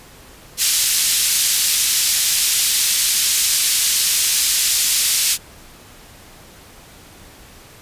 white band-pass noise, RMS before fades -17 dBFS, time 0.57-5.38 s, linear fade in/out 50 ms, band 3100 to 10000 Hz, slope 12 dB/octave, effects pink hiss -43 dBFS RMS until 7.81 s + resampled to 32000 Hz

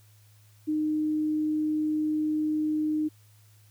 sine tone, 306.9 Hz, D#4, 24 cents flat, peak -24 dBFS, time 0.67-3.09 s, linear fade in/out 20 ms, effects added 105 Hz sine -55 dBFS peak until 3.7 s + white hiss -63 dBFS RMS until 3.7 s

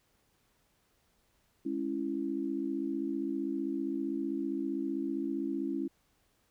sine chord, C# minor, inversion second, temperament just, 207.9 / 277.2 / 332.6 Hz, G#3 / C#4 / E4, +2 / 0 / +16 cents, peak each -40 / -34 / -35 dBFS, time 1.65-5.88 s, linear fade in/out 10 ms, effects pink hiss -72 dBFS RMS until 6.5 s

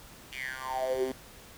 10% pulse tone with high-pass filter sweep, 130.81 Hz, C3, in tune, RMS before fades -33 dBFS, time 0.32-1.12 s, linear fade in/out 5 ms, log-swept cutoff 2700 to 290 Hz, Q 9.6, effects pink hiss -51 dBFS RMS until 1.57 s

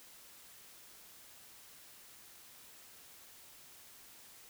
silence, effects white hiss -57 dBFS RMS until 4.49 s

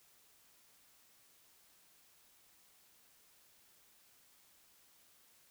silence, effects white hiss -67 dBFS RMS until 5.5 s

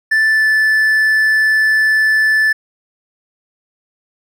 triangle tone with pitch glide, 1760 to 1748.9 Hz, A6 to A6, 0 to -11 cents, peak -8 dBFS, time 0.11-2.53 s, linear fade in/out 10 ms, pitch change -11 cents, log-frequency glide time 0.3-0.47 s, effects none

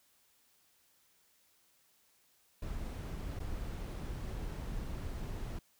brown noise with dropouts, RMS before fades -40 dBFS, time 2.62-5.59 s, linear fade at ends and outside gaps 5 ms, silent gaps 3.392-3.4 s, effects white hiss -70 dBFS RMS until 5.79 s

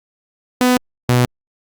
sawtooth tone pair in turn, 250 / 123.42 Hz, B3 / B2, +21 / -1 cents, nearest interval octave, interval 1222 cents, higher first, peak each -7 dBFS, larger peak neither, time 0.61-0.77 / 1.09-1.25 s, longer neither, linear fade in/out 0 ms, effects Opus 48 kbps

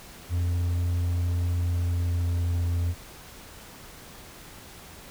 triangle tone with pitch glide, 87.31 to 86.36 Hz, F2 to F2, 0 to -19 cents, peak -21 dBFS, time 0.29-2.95 s, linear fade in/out 50 ms, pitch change -19 cents, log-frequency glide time 1.47-2.62 s, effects pink hiss -46 dBFS RMS until 5.1 s

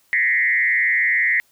sine tone with frequency modulation, 1975.5 Hz, B6, in tune, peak -15 dBFS, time 0.13-1.4 s, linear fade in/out 0 ms, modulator 126 Hz, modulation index 1.4, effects white hiss -60 dBFS RMS until 1.51 s

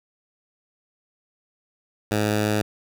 10% pulse tone, 105.8 Hz, G#2, 33 cents sharp, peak -12 dBFS, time 2.11-2.62 s, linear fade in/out 5 ms, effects none

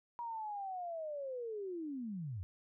sine linear sweep, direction down, 959 to 82.41 Hz, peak -39 dBFS, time 0.19-2.43 s, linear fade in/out 0 ms, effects none

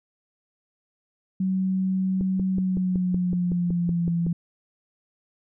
sine tone with pitch glide, 188.4 to 169.8 Hz, F#3 to F3, +32 to -48 cents, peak -21 dBFS, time 1.4-4.33 s, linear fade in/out 5 ms, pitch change -180 cents, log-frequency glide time 2.5-4.1 s
click train, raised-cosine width 3 ms, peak -18 dBFS, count 12, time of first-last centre 2.21-4.266 s, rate 5.35 Hz
effects none

